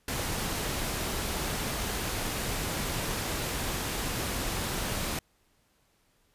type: noise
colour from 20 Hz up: pink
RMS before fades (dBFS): -32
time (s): 0.08-5.19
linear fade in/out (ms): 2
effects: pink hiss -69 dBFS RMS until 6.34 s + resampled to 32000 Hz